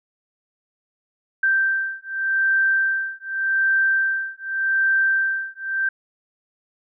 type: beating tone pair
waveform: sine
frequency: 1566 / 1566.85 Hz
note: G6 / G6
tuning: -2 / -1 cents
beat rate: 0.85 Hz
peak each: -21 dBFS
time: 1.43-5.89 s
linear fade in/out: 5 ms
effects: none